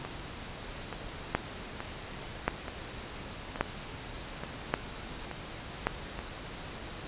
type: two click trains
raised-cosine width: 0.5 ms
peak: -10 / -22 dBFS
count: 5 / 8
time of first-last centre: 1.35-5.87 / 0.05-6.19 s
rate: 0.885 / 1.14 Hz
effects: pink hiss -42 dBFS RMS until 7.07 s + resampled to 8000 Hz